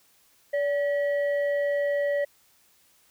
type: tone pair together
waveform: sine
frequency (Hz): 574 / 1930.7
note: D5 / B6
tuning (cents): -40 / -40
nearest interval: octave + major sixth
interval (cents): 2100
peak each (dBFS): -22 / -32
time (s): 0.53-2.25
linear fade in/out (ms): 10
effects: tanh soft clip ceiling -18 dBFS + white hiss -62 dBFS RMS until 3.1 s